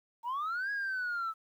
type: linear two-way sweep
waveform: sine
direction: up then down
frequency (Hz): 906 to 1664 to 1299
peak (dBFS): -30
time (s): 0.23-1.34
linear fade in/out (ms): 50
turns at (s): 0.71
effects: tanh soft clip ceiling -30 dBFS + 11-bit